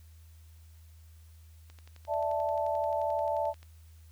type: click train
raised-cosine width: 0.2 ms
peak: -36 dBFS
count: 23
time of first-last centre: 1.7-3.63 s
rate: 11.4 Hz
type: chord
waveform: sine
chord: D suspended second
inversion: none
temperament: equal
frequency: 587.3 / 659.3 / 880 Hz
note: D5 / E5 / A5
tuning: 0 / 0 / 0 cents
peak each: -32 dBFS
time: 2.07-3.54 s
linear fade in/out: 50 ms
effects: added 80 Hz sine -51 dBFS peak until 4.11 s + white hiss -66 dBFS RMS until 4.11 s